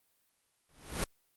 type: noise with exponential growth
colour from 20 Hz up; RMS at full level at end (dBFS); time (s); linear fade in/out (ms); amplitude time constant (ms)
pink; -29; 0.69-1.04; 2; 74
effects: white hiss -74 dBFS RMS until 1.36 s + Opus 32 kbps